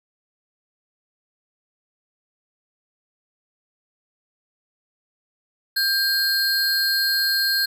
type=tone pair together; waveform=square; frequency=1594 / 4255 Hz; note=G6 / C8; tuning=+28 / +28 cents; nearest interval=octave + perfect fourth; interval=1700 cents; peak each=-23 / -21 dBFS; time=5.76-7.66 s; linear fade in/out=10 ms; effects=none